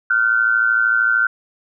sine tone pair together, 1402.8 / 1516 Hz, F6 / F#6, +7 / +42 cents, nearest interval minor second, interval 135 cents, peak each -16 dBFS, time 0.1-1.27 s, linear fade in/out 5 ms, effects none

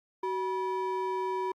triangle ring-modulated tone, 674 Hz, E5, 38 cents sharp, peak -24 dBFS, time 0.23-1.52 s, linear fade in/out 5 ms, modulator 298 Hz, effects Opus 48 kbps

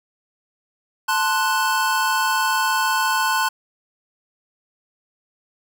square chord, F# diminished, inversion first, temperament equal, 880 / 1046.5 / 1480 Hz, A5 / C6 / F#6, 0 / 0 / 0 cents, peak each -23 dBFS, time 1.08-3.49 s, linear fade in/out 10 ms, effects none

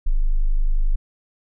sine tone, 25.62 Hz, G#0, 23 cents flat, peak -14 dBFS, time 0.06-0.96 s, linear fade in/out 10 ms, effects none

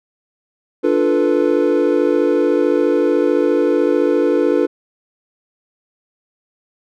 triangle chord, B half-diminished seventh, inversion first, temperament equal, 293.7 / 349.2 / 440 / 493.9 Hz, D4 / F4 / A4 / B4, 0 / 0 / 0 / 0 cents, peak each -16 dBFS, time 0.83-4.67 s, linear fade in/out 20 ms, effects none

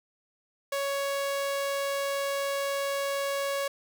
sawtooth tone, 557 Hz, C#5, 8 cents sharp, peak -24 dBFS, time 0.72-3.68 s, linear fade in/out 5 ms, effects none

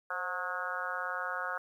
harmonic tone with a mistuned harmonic, 181.7 Hz, F#3, 31 cents flat, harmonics 3 / 4 / 5 / 6 / 7 / 8 / 9, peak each -43 / -43 / -45 / -42 / -39 / -37 / -43 dBFS, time 0.1-1.58 s, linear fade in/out 5 ms, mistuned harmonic 3, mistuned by -48 cents, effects 11-bit

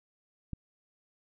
click, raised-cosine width 5 ms, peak -24 dBFS, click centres 0.533 s, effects none

